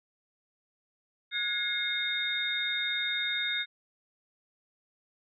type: tone cluster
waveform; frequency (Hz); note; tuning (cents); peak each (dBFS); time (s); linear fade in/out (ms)
sine; 1447 / 1667 / 2143 / 3683; F#6 / G#6 / C7 / A#7; -39 / +6 / +41 / -22; -38 / -37 / -33 / -31; 1.31-3.66; 50
effects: none